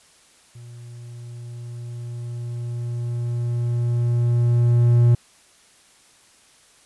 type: tone with level ramp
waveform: triangle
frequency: 119.5 Hz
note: A#2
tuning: 43 cents sharp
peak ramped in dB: -36 to -9 dBFS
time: 0.55-5.15 s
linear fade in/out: 5 ms
effects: white hiss -54 dBFS RMS until 6.85 s + resampled to 24000 Hz